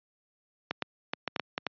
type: clicks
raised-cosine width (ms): 0.3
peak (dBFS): -13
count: 8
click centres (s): 0.71 / 0.823 / 1.135 / 1.277 / 1.362 / 1.397 / 1.579 / 1.667
effects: high-pass 150 Hz 12 dB/octave + resampled to 11025 Hz